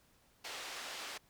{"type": "band-pass noise", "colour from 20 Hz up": "white", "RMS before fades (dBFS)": -45, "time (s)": [0.44, 1.18], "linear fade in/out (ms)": 10, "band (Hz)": [420, 4400], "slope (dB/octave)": 12, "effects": ["pink hiss -69 dBFS RMS until 1.29 s"]}